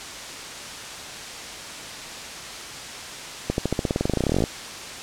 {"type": "accelerating click train", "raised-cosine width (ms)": 2, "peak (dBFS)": -8, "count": 24, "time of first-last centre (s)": [3.5, 4.439], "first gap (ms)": 81, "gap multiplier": 0.93, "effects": ["white hiss -35 dBFS RMS until 5.02 s", "low-pass 7000 Hz 12 dB/octave"]}